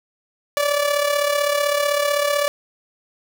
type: tone with amplitude modulation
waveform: sawtooth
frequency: 579 Hz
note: D5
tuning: 25 cents flat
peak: -11 dBFS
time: 0.57-2.48 s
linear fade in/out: 0 ms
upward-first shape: sine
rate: 35.8 Hz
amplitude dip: 60%
effects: none